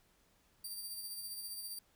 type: tone with tremolo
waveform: 10% pulse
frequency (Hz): 4699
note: D8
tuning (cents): 0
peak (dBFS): -34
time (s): 0.64-1.79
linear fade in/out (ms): 5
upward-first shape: sine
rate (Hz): 15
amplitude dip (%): 40
effects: pink hiss -71 dBFS RMS until 1.95 s